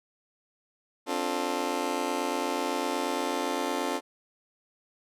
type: chord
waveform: 20% pulse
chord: D minor seventh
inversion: third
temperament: just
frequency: 264.3 / 293.7 / 352.4 / 440.5 Hz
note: C4 / D4 / F4 / A4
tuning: +18 / 0 / +16 / +2 cents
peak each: -29 dBFS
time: 1.06-4.01 s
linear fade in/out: 50 ms
effects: low-pass 12000 Hz 12 dB/octave